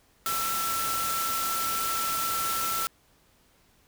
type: tone in noise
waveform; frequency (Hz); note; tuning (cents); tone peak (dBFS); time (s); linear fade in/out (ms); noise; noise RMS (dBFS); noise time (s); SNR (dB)
sine; 1336; E6; +23; -29; 0.26-2.87; 0; white; -31; 0.26-2.87; -1
effects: pink hiss -63 dBFS RMS until 3.87 s